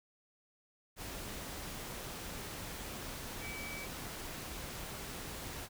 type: tone in noise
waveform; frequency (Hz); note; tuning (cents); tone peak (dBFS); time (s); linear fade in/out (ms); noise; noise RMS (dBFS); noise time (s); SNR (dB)
sine; 2295; D7; -40; -44; 3.4-3.88; 50; pink; -44; 0.96-5.69; -3
effects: none